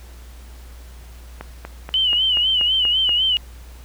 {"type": "click train", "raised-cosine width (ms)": 0.5, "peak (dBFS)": -16, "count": 8, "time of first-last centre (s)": [1.41, 3.093], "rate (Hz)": 4.16}
{"type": "tone with vibrato", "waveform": "sine", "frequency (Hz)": 2990, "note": "F#7", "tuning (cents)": 17, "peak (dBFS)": -15, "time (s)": [1.94, 3.37], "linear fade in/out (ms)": 0, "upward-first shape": "sine", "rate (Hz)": 4, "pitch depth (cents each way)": 81}
{"effects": ["added 60 Hz sine -37 dBFS peak until 3.84 s", "pink hiss -48 dBFS RMS until 3.84 s"]}